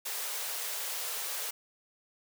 white high-pass noise, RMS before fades -36 dBFS, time 0.05-1.51 s, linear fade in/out 10 ms, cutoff 400 Hz, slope 96 dB/octave, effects none

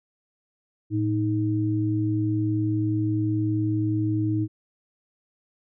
sine tone pair together, 111 / 314 Hz, A2 / D#4, +16 / +16 cents, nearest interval octave + tritone, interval 1800 cents, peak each -24 dBFS, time 0.9-4.48 s, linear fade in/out 50 ms, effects none

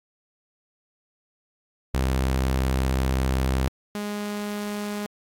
sawtooth tone pair in turn, 65.41 / 206.9 Hz, C2 / G#3, 0 / -6 cents, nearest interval octave + minor sixth, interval 1994 cents, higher second, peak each -17 / -24 dBFS, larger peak first, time 1.94-3.68 / 3.95-5.06 s, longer first, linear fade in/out 0 ms, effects AAC 64 kbps

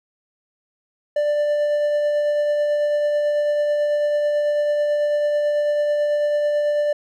triangle tone with tremolo, 590 Hz, D5, 8 cents sharp, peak -14 dBFS, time 1.16-6.93 s, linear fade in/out 5 ms, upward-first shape triangle, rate 9.1 Hz, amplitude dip 25%, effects none

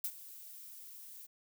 violet noise with ADSR envelope, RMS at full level -35 dBFS, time 0.04-1.27 s, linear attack 4 ms, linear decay 61 ms, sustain -16 dB, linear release 19 ms, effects none

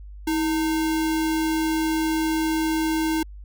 sine tone with sample-and-hold, 320 Hz, D#4, 49 cents sharp, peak -20 dBFS, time 0.27-3.23 s, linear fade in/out 5 ms, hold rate 1225 Hz, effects added 50 Hz sine -37 dBFS peak until 3.44 s

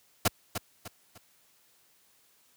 pink noise with echo, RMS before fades -23 dBFS, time 0.25-0.28 s, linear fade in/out 5 ms, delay 300 ms, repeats 3, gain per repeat -9 dB, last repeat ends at 1.18 s, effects white hiss -65 dBFS RMS until 2.56 s + high-pass 60 Hz 12 dB/octave

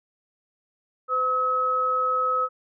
sine tone pair together, 509 / 1282.6 Hz, C5 / E6, -48 / -48 cents, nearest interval octave + major third, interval 1600 cents, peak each -29 / -21 dBFS, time 1.08-2.49 s, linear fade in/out 50 ms, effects none

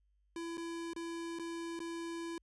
square tone with dropouts, 335.2 Hz, E4, 29 cents sharp, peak -40 dBFS, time 0.36-2.38 s, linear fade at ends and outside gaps 2 ms, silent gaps 0.572-0.578 / 0.934-0.962 / 1.388-1.395 / 1.792-1.802 s, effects added 50 Hz sine -70 dBFS peak until 2.42 s + resampled to 24000 Hz

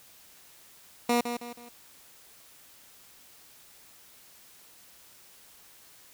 15% pulse tone with echo, 239.5 Hz, A#3, 47 cents sharp, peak -16 dBFS, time 1.09-1.21 s, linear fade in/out 5 ms, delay 160 ms, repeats 3, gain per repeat -8 dB, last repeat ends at 1.69 s, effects white hiss -55 dBFS RMS until 6.13 s

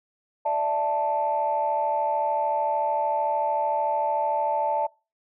sine chord, D suspended second, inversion none, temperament just, 587.3 / 660.7 / 881 Hz, D5 / E5 / A5, 0 / +4 / +2 cents, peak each -27 / -28 / -23 dBFS, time 0.45-4.87 s, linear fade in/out 10 ms, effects noise-tail reverb RT60 0.3 s tail -24 dB re dry + tanh soft clip ceiling -14 dBFS

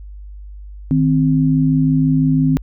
sine tone pair together, 155.56 / 261.6 Hz, D#3 / C4, 0 / 0 cents, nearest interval major sixth, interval 900 cents, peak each -14 dBFS, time 0.91-2.57 s, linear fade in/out 0 ms, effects added 50 Hz sine -31 dBFS peak until 2.62 s

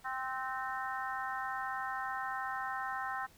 harmonic tone with a mistuned harmonic, 261.6 Hz, C4, in tune, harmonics 3 / 4 / 5 / 6 / 7, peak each -40 / -41 / -42 / -43 / -43 dBFS, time 0.04-3.27 s, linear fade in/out 20 ms, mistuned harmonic 6, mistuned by -31 cents, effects pink hiss -62 dBFS RMS until 3.37 s

